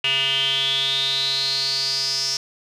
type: tone with band-pass filter sweep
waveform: square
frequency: 135.7 Hz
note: C#3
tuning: 36 cents flat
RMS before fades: -22 dBFS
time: 0.04-2.37 s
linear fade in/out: 2 ms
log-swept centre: 2800 to 5400 Hz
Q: 9.8
effects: none